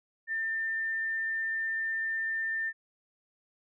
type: tone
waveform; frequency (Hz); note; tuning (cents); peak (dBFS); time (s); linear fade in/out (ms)
sine; 1796; A6; +35; -29; 0.27-2.73; 50
effects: none